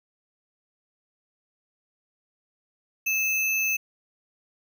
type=tone with sample-and-hold; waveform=sine; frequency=2611 Hz; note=E7; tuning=17 cents flat; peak=-22 dBFS; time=3.06-3.77 s; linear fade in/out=10 ms; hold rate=8820 Hz; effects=none